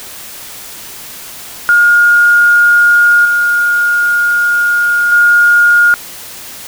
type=tone with level steps; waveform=sine; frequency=1424 Hz; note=F6; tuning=33 cents sharp; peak=-4 / -8 / -4 dBFS; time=1.69-5.94 s; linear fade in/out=0 ms; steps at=3.25 / 5.12 s; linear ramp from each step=2 ms; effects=white hiss -29 dBFS RMS until 6.67 s